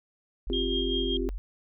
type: tone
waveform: sine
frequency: 46.25 Hz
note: F#1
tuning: in tune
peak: -31 dBFS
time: 0.47-1.38 s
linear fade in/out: 0 ms
type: chord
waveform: sine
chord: C suspended fourth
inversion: none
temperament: equal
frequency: 261.6 / 349.2 / 392 Hz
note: C4 / F4 / G4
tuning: 0 / 0 / 0 cents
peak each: -32 dBFS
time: 0.5-1.29 s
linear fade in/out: 0 ms
type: tone with tremolo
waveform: sine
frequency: 3225 Hz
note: G7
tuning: 48 cents sharp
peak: -28 dBFS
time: 0.53-1.17 s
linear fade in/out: 2 ms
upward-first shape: sine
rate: 5.2 Hz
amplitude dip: 50%
effects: none